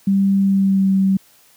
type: tone with pitch glide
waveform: sine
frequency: 196 to 192.74 Hz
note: G3 to G3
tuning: 0 to -29 cents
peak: -12 dBFS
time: 0.07-1.17 s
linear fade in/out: 5 ms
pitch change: -29 cents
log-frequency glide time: 0.4-0.89 s
effects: white hiss -52 dBFS RMS until 1.56 s + high-pass 60 Hz 12 dB/octave